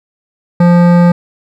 sine tone with hard clipping, 174.3 Hz, F3, 3 cents flat, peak -6 dBFS, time 0.6-1.12 s, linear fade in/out 5 ms, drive 15 dB, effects none

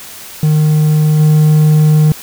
triangle tone with level steps, 153.3 Hz, D#3, 25 cents flat, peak -5 / -3 dBFS, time 0.43-2.12 s, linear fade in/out 2 ms, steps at 1.19 s, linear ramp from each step 10 ms, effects white hiss -31 dBFS RMS until 2.22 s

